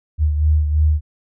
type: beating tone pair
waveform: sine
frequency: 76 / 79 Hz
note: D#2 / D#2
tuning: -40 / +27 cents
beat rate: 3 Hz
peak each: -13 / -22 dBFS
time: 0.18-1.01 s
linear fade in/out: 50 ms
effects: none